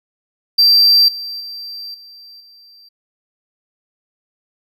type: tone with level steps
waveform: triangle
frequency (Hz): 4699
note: D8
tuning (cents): 0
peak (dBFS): -6 / -23 / -26 / -36 / -41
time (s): 0.58-2.89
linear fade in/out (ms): 10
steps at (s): 1.08 / 1.4 / 1.94 / 2.4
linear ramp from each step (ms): 5
effects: none